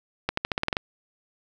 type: accelerating click train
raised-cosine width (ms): 0.3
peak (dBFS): -8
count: 9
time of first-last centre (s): 0.29-0.768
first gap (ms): 84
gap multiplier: 0.9
effects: none